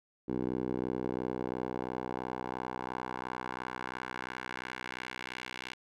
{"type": "tone with band-pass filter sweep", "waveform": "10% pulse", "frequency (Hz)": 62.9, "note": "B1", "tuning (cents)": 32, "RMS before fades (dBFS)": -38, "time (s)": [0.28, 5.74], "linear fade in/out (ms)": 10, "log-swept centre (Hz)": [340, 2600], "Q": 1.4, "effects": []}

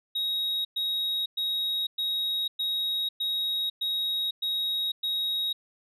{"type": "tone bursts", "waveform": "sine", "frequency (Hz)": 3787, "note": "A#7", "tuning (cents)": 27, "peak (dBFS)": -23, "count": 9, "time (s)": [0.15, 5.53], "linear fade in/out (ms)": 10, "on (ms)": 500, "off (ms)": 110, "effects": ["tanh soft clip ceiling -25 dBFS"]}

